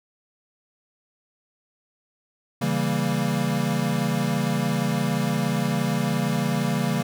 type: chord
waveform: square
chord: C# diminished seventh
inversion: none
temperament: equal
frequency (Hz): 138.59 / 164.81 / 196 / 233.1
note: C#3 / E3 / G3 / Bb3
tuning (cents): 0 / 0 / 0 / 0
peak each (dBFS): -28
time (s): 2.61-7.03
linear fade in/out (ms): 10
effects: none